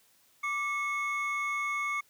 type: tone pair together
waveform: triangle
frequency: 1171 / 2189 Hz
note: D6 / C#7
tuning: -5 / -22 cents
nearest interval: major seventh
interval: 1083 cents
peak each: -31 / -30 dBFS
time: 0.43-2.01 s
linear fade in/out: 10 ms
effects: white hiss -65 dBFS RMS until 2.09 s + high-pass 60 Hz 12 dB/octave